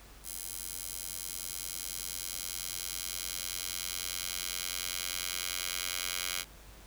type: tone with high-pass filter sweep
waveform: 10% pulse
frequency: 90 Hz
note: F#2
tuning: 47 cents flat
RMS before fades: -38 dBFS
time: 0.23-6.45 s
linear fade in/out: 50 ms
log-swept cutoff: 7900 to 2600 Hz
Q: 0.72
effects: added 50 Hz sine -53 dBFS peak until 6.86 s + pink hiss -55 dBFS RMS until 6.86 s